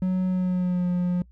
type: tone with pitch glide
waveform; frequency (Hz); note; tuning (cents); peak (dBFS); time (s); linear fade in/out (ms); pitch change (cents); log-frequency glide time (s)
triangle; 185 to 178.18; F#3 to F3; 0 to +35; -19; 0.02-1.22; 2; -65; 0.27-0.87
effects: noise-tail reverb RT60 0.1 s tail -24 dB re dry + added 60 Hz sine -49 dBFS peak until 1.31 s